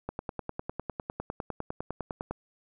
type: click train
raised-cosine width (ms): 1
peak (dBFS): -19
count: 23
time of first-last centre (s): 0.09-2.31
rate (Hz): 9.91
effects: none

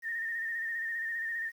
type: tone with vibrato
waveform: sine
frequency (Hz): 1830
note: A#6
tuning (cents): -32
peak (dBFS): -32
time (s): 0.02-1.52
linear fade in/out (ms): 50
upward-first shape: square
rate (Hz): 15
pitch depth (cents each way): 35
effects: 10-bit

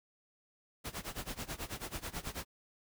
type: noise with tremolo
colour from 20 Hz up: pink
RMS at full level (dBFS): -39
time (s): 0.84-2.45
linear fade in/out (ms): 20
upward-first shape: sine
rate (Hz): 9.2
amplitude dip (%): 90
effects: none

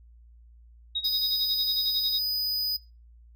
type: tone with tremolo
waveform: sine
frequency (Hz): 3786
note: A#7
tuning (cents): +26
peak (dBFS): -25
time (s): 0.95-2.19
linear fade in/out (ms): 5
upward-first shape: sine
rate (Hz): 11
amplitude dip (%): 85
type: tone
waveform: square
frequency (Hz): 4978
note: D#8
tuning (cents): 0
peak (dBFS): -26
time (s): 1.04-2.77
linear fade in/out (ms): 10
effects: noise-tail reverb RT60 0.3 s tail -23 dB re dry + added 58 Hz sine -50 dBFS peak until 3.35 s

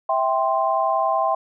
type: chord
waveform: sine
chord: C major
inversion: first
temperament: just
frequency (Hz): 654.1 / 784.9 / 1046.5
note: E5 / G5 / C6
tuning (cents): -14 / +2 / 0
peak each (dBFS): -22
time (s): 0.09-1.35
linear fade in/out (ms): 5
effects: none

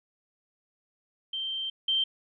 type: tone pair in turn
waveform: sine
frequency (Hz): 3136 / 3136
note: G7 / G7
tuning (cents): 0 / 0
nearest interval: unison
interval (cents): 0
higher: neither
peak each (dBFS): -30 / -23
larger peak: second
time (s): 1.33-1.7 / 1.88-2.04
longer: first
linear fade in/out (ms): 5
effects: none

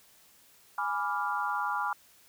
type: chord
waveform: sine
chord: G# diminished seventh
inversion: none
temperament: equal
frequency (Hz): 830.6 / 987.8 / 1174.7 / 1396.9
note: G#5 / B5 / D6 / F6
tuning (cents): 0 / 0 / 0 / 0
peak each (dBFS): -34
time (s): 0.78-1.93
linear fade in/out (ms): 2
effects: white hiss -60 dBFS RMS until 2.28 s

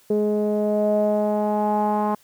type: tone with low-pass filter sweep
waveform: sawtooth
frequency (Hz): 210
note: G#3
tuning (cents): +19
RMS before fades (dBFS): -21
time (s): 0.1-2.15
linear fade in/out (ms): 5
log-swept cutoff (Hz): 470 to 960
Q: 6
effects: white hiss -56 dBFS RMS until 2.23 s

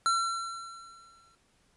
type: tone with exponential decay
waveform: square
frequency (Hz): 1355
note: E6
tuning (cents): +47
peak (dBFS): -23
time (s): 0.06-1.35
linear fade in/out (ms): 0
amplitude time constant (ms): 280
effects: pink hiss -68 dBFS RMS until 1.76 s + resampled to 24000 Hz

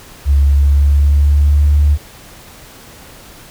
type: tone with pitch glide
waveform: sine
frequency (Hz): 70.3 to 73.41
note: C#2 to D2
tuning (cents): +25 to 0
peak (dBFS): -6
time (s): 0.25-1.98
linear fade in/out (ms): 50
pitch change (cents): +75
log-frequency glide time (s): 0.45-1.77
effects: tanh soft clip ceiling -2 dBFS + pink hiss -38 dBFS RMS until 3.5 s

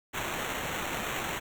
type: noise with sample-and-hold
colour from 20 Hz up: white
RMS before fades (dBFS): -34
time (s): 0.13-1.4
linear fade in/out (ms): 20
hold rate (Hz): 4900
effects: none

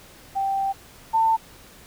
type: tone pair in turn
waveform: sine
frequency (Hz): 782 / 895.7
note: G5 / A5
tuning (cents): -4 / +31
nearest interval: major second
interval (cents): 235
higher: second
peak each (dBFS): -21 / -16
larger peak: second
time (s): 0.35-0.73 / 1.13-1.37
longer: first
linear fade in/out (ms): 20
effects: pink hiss -48 dBFS RMS until 1.86 s

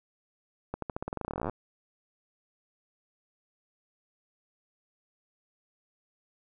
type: accelerating click train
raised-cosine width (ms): 1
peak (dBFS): -19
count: 24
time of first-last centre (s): 0.74-1.496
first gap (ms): 83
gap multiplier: 0.9
effects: none

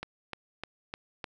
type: click train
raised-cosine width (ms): 0.3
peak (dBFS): -20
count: 5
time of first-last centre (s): 0.03-1.242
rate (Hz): 3.3
effects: none

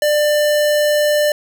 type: tone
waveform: square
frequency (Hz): 595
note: D5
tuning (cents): +22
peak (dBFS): -13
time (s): 0.02-1.32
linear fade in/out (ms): 2
effects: none

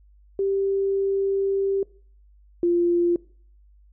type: tone pair in turn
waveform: sine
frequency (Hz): 392 / 346.7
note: G4 / F4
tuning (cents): 0 / -13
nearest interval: major second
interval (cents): 213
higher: first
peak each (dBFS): -20 / -17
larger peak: second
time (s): 0.39-1.83 / 2.63-3.16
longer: first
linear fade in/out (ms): 2
effects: noise-tail reverb RT60 0.5 s tail -23 dB re dry + added 50 Hz sine -51 dBFS peak until 3.92 s

